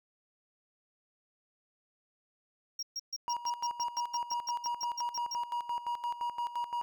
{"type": "tone bursts", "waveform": "triangle", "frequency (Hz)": 5590, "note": "F8", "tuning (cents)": 1, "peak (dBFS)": -33, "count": 16, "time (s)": [2.79, 5.348], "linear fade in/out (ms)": 5, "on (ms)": 38, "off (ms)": 130}
{"type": "tone with tremolo", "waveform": "triangle", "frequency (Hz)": 956, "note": "A#5", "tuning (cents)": 43, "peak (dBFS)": -29, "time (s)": [3.28, 6.82], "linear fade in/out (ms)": 0, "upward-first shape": "square", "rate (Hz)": 5.8, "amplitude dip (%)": 75}
{"effects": []}